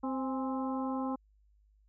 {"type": "harmonic tone with a mistuned harmonic", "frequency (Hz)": 261.7, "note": "C4", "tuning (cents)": 0, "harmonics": [1, 2, 3, 4, 5], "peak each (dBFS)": [-33, -41, -40, -41, -48], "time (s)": [0.03, 1.16], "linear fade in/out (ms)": 10, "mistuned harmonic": 3, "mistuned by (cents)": 66, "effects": ["added 51 Hz sine -63 dBFS peak until 1.88 s"]}